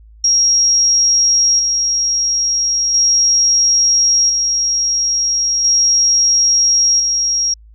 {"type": "tone with tremolo", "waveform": "sine", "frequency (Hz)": 5610, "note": "F8", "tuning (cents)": 7, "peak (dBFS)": -9, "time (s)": [0.24, 7.54], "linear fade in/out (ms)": 5, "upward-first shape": "square", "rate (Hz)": 0.37, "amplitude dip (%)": 35, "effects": ["added 54 Hz sine -39 dBFS peak until 7.74 s"]}